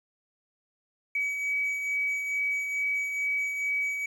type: beating tone pair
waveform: triangle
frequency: 2274 / 2276.3 Hz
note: C#7 / C#7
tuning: +44 / +45 cents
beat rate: 2.3 Hz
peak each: -24 / -33 dBFS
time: 1.15-4.06 s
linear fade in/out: 5 ms
effects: tanh soft clip ceiling -23 dBFS + 10-bit